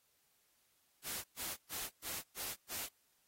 white noise bursts, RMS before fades -42 dBFS, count 6, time 1.03-2.89 s, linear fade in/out 50 ms, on 210 ms, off 120 ms, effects white hiss -75 dBFS RMS until 3.27 s + AAC 48 kbps

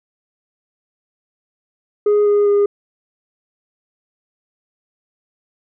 sine tone with pitch steps, 415.3 / 411.2 / 407.2 Hz, G#4 / G#4 / G#4, 0 / -17 / -34 cents, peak -8 dBFS, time 2.06-2.66 s, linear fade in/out 5 ms, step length 200 ms, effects tanh soft clip ceiling -10 dBFS

